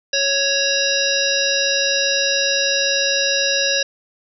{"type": "harmonic tone with a mistuned harmonic", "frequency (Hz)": 554.4, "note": "C#5", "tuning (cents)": 0, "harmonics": [1, 3, 5, 7, 9, 10], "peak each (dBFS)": [-23, -23, -23, -23, -23, -23], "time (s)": [0.13, 3.83], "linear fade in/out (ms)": 5, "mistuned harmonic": 10, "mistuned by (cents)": 32, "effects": []}